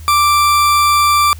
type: tone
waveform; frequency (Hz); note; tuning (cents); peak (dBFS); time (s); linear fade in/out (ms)
40% pulse; 1174.7; D6; 0; -8; 0.08-1.33; 0
effects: added 80 Hz sine -29 dBFS peak until 1.39 s + white hiss -43 dBFS RMS until 1.39 s